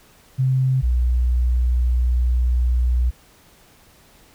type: tone pair in turn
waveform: sine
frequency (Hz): 130.81 / 61.24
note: C3 / B1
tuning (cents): 0 / -14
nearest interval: octave + minor second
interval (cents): 1314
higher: first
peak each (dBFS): -15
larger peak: neither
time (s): 0.38-0.82 / 0.82-3.11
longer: second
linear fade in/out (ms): 20
effects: pink hiss -52 dBFS RMS until 4.34 s